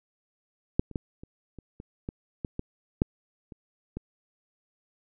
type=clicks; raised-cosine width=3 ms; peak=-8 / -30 / -16 / -30 / -30 / -28 / -20 / -18 / -18 / -8 / -30 / -21 dBFS; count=12; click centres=0.795 / 0.913 / 0.958 / 1.235 / 1.587 / 1.801 / 2.089 / 2.448 / 2.594 / 3.019 / 3.522 / 3.97 s; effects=none